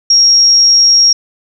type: tone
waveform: sine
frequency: 5590 Hz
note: F8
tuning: 1 cent sharp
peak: -4 dBFS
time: 0.1-1.13 s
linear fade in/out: 5 ms
effects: none